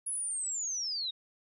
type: linear sweep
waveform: sine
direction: down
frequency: 10548 to 3700 Hz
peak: -32 dBFS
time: 0.06-1.11 s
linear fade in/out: 10 ms
effects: none